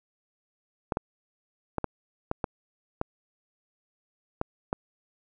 clicks, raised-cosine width 1 ms, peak -13 dBFS, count 9, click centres 0.922 / 0.971 / 1.783 / 1.843 / 2.314 / 2.442 / 3.014 / 4.414 / 4.729 s, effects none

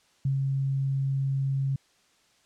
sine tone with ADSR envelope, 136.1 Hz, C#3, 31 cents flat, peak -22 dBFS, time 0.25-1.76 s, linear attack 4 ms, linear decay 120 ms, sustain -2 dB, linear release 4 ms, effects white hiss -64 dBFS RMS until 2.45 s + low-pass 7000 Hz 12 dB/octave

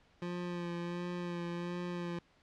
25% pulse tone with vibrato, 174.5 Hz, F3, 1 cent flat, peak -33 dBFS, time 0.22-2.19 s, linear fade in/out 2 ms, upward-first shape sine, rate 1.4 Hz, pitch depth 23 cents each way, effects pink hiss -67 dBFS RMS until 2.42 s + low-pass 4000 Hz 12 dB/octave

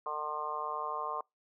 harmonic tone, 151.1 Hz, D3, 50 cents sharp, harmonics 3 / 4 / 5 / 6 / 7 / 8, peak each -44 / -44 / -43 / -44 / -36 / -42 dBFS, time 0.06-1.21 s, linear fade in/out 2 ms, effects noise-tail reverb RT60 0.2 s tail -26 dB re dry

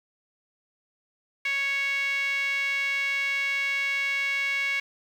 5% pulse tone with band-pass filter, 554.4 Hz, C#5, in tune, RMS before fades -27 dBFS, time 1.45-4.8 s, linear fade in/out 5 ms, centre 2100 Hz, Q 7.1, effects 9-bit

